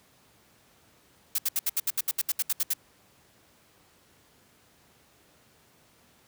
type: noise bursts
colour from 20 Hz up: blue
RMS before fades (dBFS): -26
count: 14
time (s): 1.35-2.736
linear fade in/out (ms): 5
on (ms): 34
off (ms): 70
effects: pink hiss -61 dBFS RMS until 6.27 s + high-pass 80 Hz 12 dB/octave